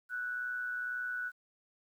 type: tone with amplitude modulation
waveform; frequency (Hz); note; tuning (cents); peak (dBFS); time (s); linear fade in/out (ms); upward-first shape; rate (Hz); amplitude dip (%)
sine; 1480; F#6; 0; -32; 0.09-1.32; 50; sine; 122; 50
effects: 11-bit